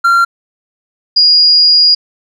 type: tone pair in turn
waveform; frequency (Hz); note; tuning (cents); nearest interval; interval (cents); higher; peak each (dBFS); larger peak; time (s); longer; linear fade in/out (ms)
triangle / sine; 1378 / 4868; F6 / D#8; -24 / -39; octave + minor seventh; 2185; second; -4; neither; 0.04-0.25 / 1.16-1.95; second; 10
effects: none